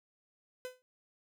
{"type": "tone with exponential decay", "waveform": "45% pulse", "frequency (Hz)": 506, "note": "B4", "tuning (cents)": 42, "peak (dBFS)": -36, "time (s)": [0.65, 0.82], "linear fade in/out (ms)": 0, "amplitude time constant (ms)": 35, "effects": []}